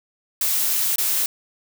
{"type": "noise with dropouts", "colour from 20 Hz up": "blue", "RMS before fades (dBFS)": -21, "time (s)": [0.41, 1.26], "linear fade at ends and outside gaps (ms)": 2, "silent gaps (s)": [0.959, 0.982], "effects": []}